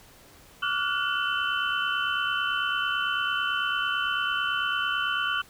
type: tone cluster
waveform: sine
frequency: 1154 / 1409 / 1478 / 2684 / 3038 Hz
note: D6 / F6 / F#6 / E7 / F#7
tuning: -31 / +15 / -2 / +31 / +45 cents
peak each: -31 / -30 / -30 / -36 / -31 dBFS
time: 0.62-5.42 s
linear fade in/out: 10 ms
effects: pink hiss -53 dBFS RMS until 5.49 s